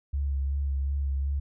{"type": "tone with vibrato", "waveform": "sine", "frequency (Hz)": 69.3, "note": "C#2", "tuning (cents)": 0, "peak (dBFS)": -25, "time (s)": [0.13, 1.4], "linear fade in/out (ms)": 10, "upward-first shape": "sine", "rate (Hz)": 2.7, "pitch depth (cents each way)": 29, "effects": []}